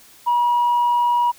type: tone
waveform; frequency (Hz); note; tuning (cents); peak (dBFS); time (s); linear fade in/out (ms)
sine; 962; B5; -46; -13; 0.26-1.32; 20
effects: tanh soft clip ceiling -12 dBFS + white hiss -48 dBFS RMS until 1.38 s